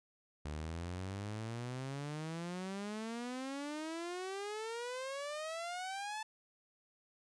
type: exponential sweep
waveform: sawtooth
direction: up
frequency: 72.9 to 880 Hz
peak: -36 dBFS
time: 0.45-6.23 s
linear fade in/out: 5 ms
effects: resampled to 22050 Hz